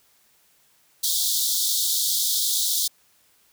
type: high-pass noise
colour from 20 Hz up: pink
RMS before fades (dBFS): -23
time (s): 1.03-2.88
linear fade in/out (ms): 10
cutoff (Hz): 3400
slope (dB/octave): 96
effects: white hiss -61 dBFS RMS until 3.52 s